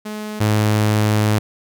sawtooth tone pair in turn, 212.6 / 106.48 Hz, G#3 / G#2, +41 / +44 cents, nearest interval octave, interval 1197 cents, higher first, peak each -22 / -10 dBFS, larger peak second, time 0.05-0.4 / 0.4-1.39 s, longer second, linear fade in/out 10 ms, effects none

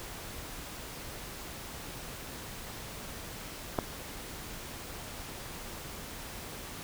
clicks, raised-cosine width 1 ms, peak -24 / -13 dBFS, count 2, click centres 3.785 / 3.788 s, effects pink hiss -43 dBFS RMS until 6.83 s

